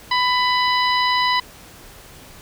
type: harmonic tone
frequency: 996 Hz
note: B5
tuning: 14 cents sharp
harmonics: 1 / 2 / 3 / 4 / 5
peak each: -18 / -22 / -26 / -25 / -28 dBFS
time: 0.11-1.4 s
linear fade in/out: 5 ms
effects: pink hiss -43 dBFS RMS until 2.41 s